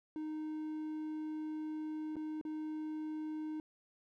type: tone with dropouts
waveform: triangle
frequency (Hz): 309.5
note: D#4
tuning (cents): -9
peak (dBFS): -36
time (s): 0.16-3.6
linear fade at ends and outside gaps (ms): 1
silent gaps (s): 2.157-2.166 / 2.413-2.451
effects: none